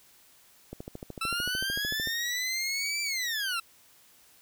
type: click train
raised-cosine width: 2 ms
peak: -25 dBFS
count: 19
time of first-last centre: 0.73-2.073 s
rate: 13.4 Hz
type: linear two-way sweep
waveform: 20% pulse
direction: up then down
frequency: 1318.5 to 2349 to 1318.5 Hz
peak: -24 dBFS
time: 1.21-3.6 s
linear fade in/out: 5 ms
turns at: 3.02 s
effects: white hiss -59 dBFS RMS until 4.41 s